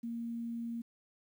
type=tone with quantisation; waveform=sine; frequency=232.8 Hz; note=A#3; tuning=2 cents flat; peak=-36 dBFS; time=0.03-0.82 s; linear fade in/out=10 ms; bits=11; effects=none